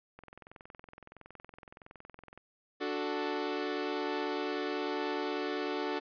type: click train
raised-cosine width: 0.5 ms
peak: -34 dBFS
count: 48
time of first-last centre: 0.19-2.376 s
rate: 21.5 Hz
type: chord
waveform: sawtooth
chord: D major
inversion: none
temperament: equal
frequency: 293.7 / 370 / 440 Hz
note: D4 / F#4 / A4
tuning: 0 / 0 / 0 cents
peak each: -33 dBFS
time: 2.8-6 s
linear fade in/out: 20 ms
effects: resampled to 11025 Hz